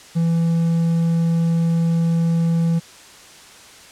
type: tone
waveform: triangle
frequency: 166.6 Hz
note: E3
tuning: 19 cents sharp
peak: -13 dBFS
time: 0.15-2.8 s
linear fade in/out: 20 ms
effects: white hiss -43 dBFS RMS until 3.91 s + low-pass 8000 Hz 12 dB/octave